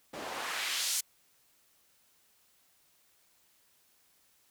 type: noise with band-pass filter sweep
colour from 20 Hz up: white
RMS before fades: -35 dBFS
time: 0.13-1.01 s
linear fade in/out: 10 ms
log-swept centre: 390 to 7400 Hz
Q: 0.97
effects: white hiss -68 dBFS RMS until 4.5 s